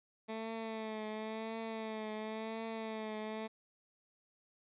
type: tone with vibrato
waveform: 15% pulse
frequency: 220 Hz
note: A3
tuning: in tune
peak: -33 dBFS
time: 0.28-3.48 s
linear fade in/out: 20 ms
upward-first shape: triangle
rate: 0.95 Hz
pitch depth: 45 cents each way
effects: resampled to 8000 Hz